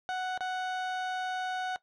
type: tone with dropouts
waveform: 30% pulse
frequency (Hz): 741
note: F#5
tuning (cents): +2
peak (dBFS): -28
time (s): 0.09-1.76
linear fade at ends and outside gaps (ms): 0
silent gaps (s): 0.376-0.407
effects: noise-tail reverb RT60 0.1 s tail -17 dB re dry + low-pass 4000 Hz 12 dB/octave